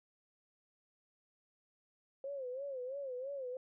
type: tone with vibrato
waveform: sine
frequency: 530 Hz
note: C5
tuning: 22 cents sharp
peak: -39 dBFS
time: 2.24-3.57 s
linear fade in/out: 2 ms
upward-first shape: sine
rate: 3 Hz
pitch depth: 120 cents each way
effects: none